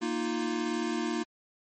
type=chord; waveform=square; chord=Bb suspended fourth; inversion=none; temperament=equal; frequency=233.1 / 311.1 / 349.2 Hz; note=Bb3 / Eb4 / F4; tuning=0 / 0 / 0 cents; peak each=-34 dBFS; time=0.01-1.24 s; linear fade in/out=20 ms; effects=MP3 32 kbps